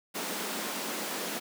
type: high-pass noise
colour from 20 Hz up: pink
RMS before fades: -35 dBFS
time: 0.14-1.4 s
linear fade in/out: 20 ms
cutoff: 190 Hz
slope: 48 dB/octave
effects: none